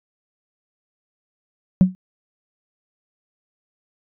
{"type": "tone with exponential decay", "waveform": "sine", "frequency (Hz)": 185, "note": "F#3", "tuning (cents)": 0, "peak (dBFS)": -3, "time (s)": [1.81, 1.95], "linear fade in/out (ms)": 0, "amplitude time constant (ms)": 30, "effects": ["tanh soft clip ceiling -5 dBFS"]}